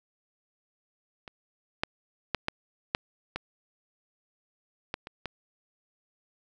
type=clicks; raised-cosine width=0.3 ms; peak=-26 / -10 / -10 / -11 / -8 / -16 / -15 / -24 / -18 dBFS; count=9; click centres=1.278 / 1.835 / 2.347 / 2.484 / 2.949 / 3.36 / 4.941 / 5.071 / 5.257 s; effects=none